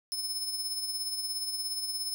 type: tone with tremolo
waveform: sawtooth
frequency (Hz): 5220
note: E8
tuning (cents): -18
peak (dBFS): -27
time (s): 0.12-2.14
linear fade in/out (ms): 0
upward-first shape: triangle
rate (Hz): 17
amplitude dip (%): 55
effects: none